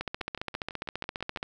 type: two click trains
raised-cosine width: 0.3 ms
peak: -24 / -16 dBFS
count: 8 / 22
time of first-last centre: 0.21-1.373 / 0.01-1.429 s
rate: 6.02 / 14.8 Hz
effects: none